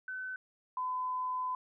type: tone pair in turn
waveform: sine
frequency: 1516 / 1011.8 Hz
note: F#6 / B5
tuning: +42 / +42 cents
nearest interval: perfect fifth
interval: 700 cents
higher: first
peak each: -37 / -32 dBFS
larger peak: second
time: 0.08-0.36 / 0.77-1.55 s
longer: second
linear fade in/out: 2 ms
effects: none